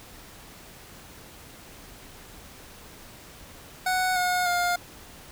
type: tone with pitch steps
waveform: 25% pulse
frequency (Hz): 740 / 723.1 / 706.6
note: F#5 / F#5 / F5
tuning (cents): 0 / -40 / +20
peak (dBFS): -19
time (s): 3.86-4.76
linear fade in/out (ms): 5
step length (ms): 300
effects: pink hiss -47 dBFS RMS until 5.31 s